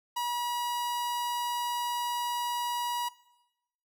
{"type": "tone", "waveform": "45% pulse", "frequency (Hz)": 965, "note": "B5", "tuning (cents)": -40, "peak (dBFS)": -29, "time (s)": [0.16, 3.09], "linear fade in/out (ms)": 10, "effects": ["noise-tail reverb RT60 0.9 s tail -18 dB re dry"]}